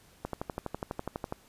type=click train; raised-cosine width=1 ms; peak=-19 dBFS; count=14; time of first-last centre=0.25-1.324 s; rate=12.1 Hz; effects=pink hiss -60 dBFS RMS until 1.48 s + resampled to 32000 Hz